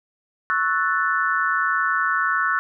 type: chord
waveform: sine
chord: F# minor seventh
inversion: second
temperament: equal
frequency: 1108.7 / 1318.5 / 1480 / 1760 Hz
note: C#6 / E6 / F#6 / A6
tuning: 0 / 0 / 0 / 0 cents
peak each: -25 / -24 / -22 / -26 dBFS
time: 0.5-2.59 s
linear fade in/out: 0 ms
effects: none